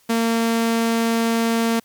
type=tone; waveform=sawtooth; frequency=228.9 Hz; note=A#3; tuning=31 cents flat; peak=-13 dBFS; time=0.09-1.8 s; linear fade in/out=10 ms; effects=white hiss -57 dBFS RMS until 1.84 s + MP3 96 kbps